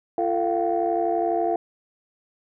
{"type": "tone cluster", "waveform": "sine", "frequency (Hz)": [343.9, 446.7, 692, 764], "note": ["F4", "A4", "F5", "G5"], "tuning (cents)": [-27, 26, -16, -45], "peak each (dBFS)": [-25, -27, -23, -28], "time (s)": [0.18, 1.56], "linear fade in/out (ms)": 2, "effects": ["tanh soft clip ceiling -12 dBFS"]}